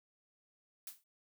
blue noise with exponential decay, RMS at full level -42 dBFS, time 0.87-1.04 s, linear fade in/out 2 ms, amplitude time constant 35 ms, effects none

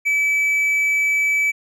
triangle tone, 2300 Hz, D7, 37 cents flat, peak -14 dBFS, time 0.05-1.52 s, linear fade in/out 20 ms, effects none

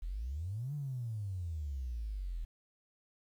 triangle exponential two-way sweep, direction up then down, 39.46 to 150 to 39.46 Hz, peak -32 dBFS, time 0.02-2.45 s, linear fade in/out 10 ms, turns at 0.74 s, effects tanh soft clip ceiling -34 dBFS + 11-bit

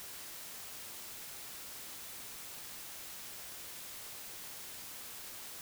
silence, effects white hiss -47 dBFS RMS until 5.61 s

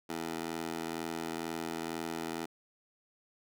15% pulse tone with high-pass filter, 82.1 Hz, E2, 6 cents flat, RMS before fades -38 dBFS, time 0.09-2.46 s, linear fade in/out 10 ms, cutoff 350 Hz, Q 1.2, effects none

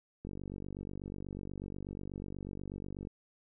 click train, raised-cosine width 3 ms, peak -29 dBFS, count 137, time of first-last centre 0.25-3.072 s, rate 48.2 Hz, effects none

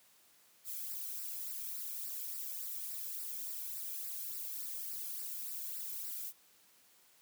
violet noise with flanger, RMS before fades -42 dBFS, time 0.64-6.33 s, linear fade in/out 50 ms, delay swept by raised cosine 0.3 to 1.1 ms, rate 3.5 Hz, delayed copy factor -0.65, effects white hiss -66 dBFS RMS until 7.21 s + high-pass 100 Hz 12 dB/octave

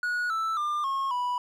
triangle tone with pitch steps, 1457 / 1320.7 / 1197.2 / 1085.2 / 983.7 Hz, F#6 / E6 / D6 / C#6 / B5, -27 / +3 / +33 / -37 / -7 cents, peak -24 dBFS, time 0.03-1.38 s, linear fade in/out 2 ms, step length 270 ms, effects none

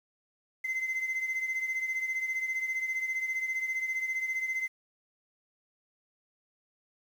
sine beating tone pair, 2061 / 2076 Hz, C7 / C7, -27 / -14 cents, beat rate 15 Hz, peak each -29 / -34 dBFS, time 0.64-4.68 s, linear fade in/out 10 ms, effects tanh soft clip ceiling -27 dBFS + 9-bit

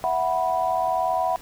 sine chord, E suspended second, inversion none, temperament equal with one note detuned, 659.3 / 740 / 983.2 Hz, E5 / F#5 / B5, 0 / 0 / -8 cents, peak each -26 / -23 / -26 dBFS, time 0.04-1.36 s, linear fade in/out 0 ms, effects pink hiss -46 dBFS RMS until 1.41 s

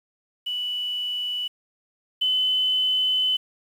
sine tone pair in turn, 2960 / 3026 Hz, F#7 / F#7, 0 / +38 cents, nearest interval unison, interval 38 cents, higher second, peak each -25 / -19 dBFS, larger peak second, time 0.46-1.48 / 2.21-3.37 s, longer second, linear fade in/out 10 ms, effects 8-bit

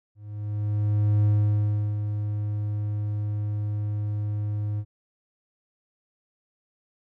triangle tone with ADSR envelope, 104.5 Hz, G#2, 11 cents sharp, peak -15 dBFS, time 0.15-4.85 s, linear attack 1100 ms, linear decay 710 ms, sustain -8 dB, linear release 60 ms, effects none

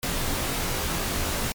pink noise with comb filter, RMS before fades -27 dBFS, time 0.03-1.52 s, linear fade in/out 0 ms, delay 20 ms, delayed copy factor -0.85, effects MP3 96 kbps

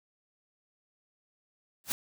white noise with exponential growth, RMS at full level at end -26 dBFS, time 1.84-1.92 s, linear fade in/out 0 ms, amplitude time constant 17 ms, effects none

